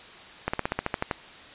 slowing click train, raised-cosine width 0.5 ms, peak -10 dBFS, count 10, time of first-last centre 0.48-1.112 s, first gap 55 ms, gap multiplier 1.06, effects white hiss -46 dBFS RMS until 1.54 s + resampled to 8000 Hz

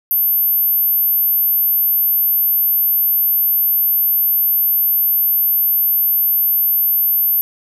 sine tone, 13080 Hz, G#9, 28 cents flat, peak -12 dBFS, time 0.11-7.41 s, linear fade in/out 0 ms, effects none

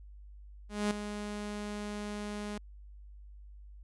sawtooth tone with ADSR envelope, 207.7 Hz, G#3, in tune, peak -23 dBFS, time 0.69-2.58 s, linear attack 220 ms, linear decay 4 ms, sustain -10 dB, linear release 4 ms, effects added 50 Hz sine -48 dBFS peak until 3.83 s + resampled to 24000 Hz

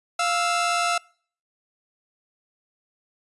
sawtooth tone pair together, 698 / 1317.6 Hz, F5 / E6, -1 / -1 cents, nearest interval major seventh, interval 1100 cents, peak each -20 dBFS, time 0.19-0.98 s, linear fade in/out 5 ms, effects noise-tail reverb RT60 0.5 s tail -26 dB re dry + resampled to 24000 Hz

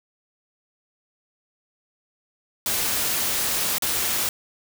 white noise with dropouts, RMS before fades -24 dBFS, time 2.66-4.29 s, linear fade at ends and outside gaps 1 ms, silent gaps 3.783-3.822 s, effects none

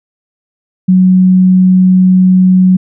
sine tone, 185 Hz, F#3, in tune, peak -3 dBFS, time 0.88-2.77 s, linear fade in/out 10 ms, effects none

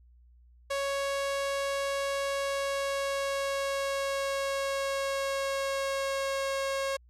sawtooth tone with pitch glide, 554.4 to 544.9 Hz, C#5 to C#5, 0 to -30 cents, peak -25 dBFS, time 0.7-6.97 s, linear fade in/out 10 ms, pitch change -30 cents, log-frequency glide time 2.3-6.57 s, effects added 60 Hz sine -55 dBFS peak until 7.09 s + low-pass 10000 Hz 12 dB/octave

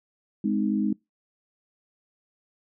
sine chord, Ab major, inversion none, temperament equal with one note detuned, 207.7 / 257.3 / 311.1 Hz, Ab3 / C4 / Eb4, 0 / -29 / 0 cents, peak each -24 / -29 / -28 dBFS, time 0.44-0.93 s, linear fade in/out 5 ms, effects noise-tail reverb RT60 0.2 s tail -25 dB re dry

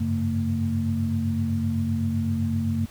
sine tone cluster, 94.8 / 102.6 / 138.5 / 226.7 Hz, F#2 / G#2 / C#3 / A#3, +43 / -21 / -1 / -48 cents, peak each -26 / -34 / -31 / -25 dBFS, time 0-2.86 s, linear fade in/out 10 ms, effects pink hiss -49 dBFS RMS until 2.9 s

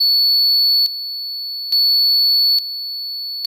triangle tone with tremolo, 4435 Hz, C#8, in tune, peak -10 dBFS, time 0-3.46 s, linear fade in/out 10 ms, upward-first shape square, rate 0.58 Hz, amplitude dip 75%, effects none

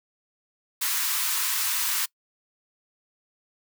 white high-pass noise, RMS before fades -26 dBFS, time 0.81-2.06 s, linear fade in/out 10 ms, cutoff 900 Hz, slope 96 dB/octave, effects noise-tail reverb RT60 0.1 s tail -24 dB re dry

